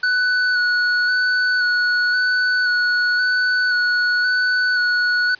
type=tone with vibrato; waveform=square; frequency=1480 Hz; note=F#6; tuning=in tune; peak=-16 dBFS; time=0.03-5.35 s; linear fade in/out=5 ms; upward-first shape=square; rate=0.95 Hz; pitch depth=15 cents each way; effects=white hiss -46 dBFS RMS until 5.39 s + resampled to 11025 Hz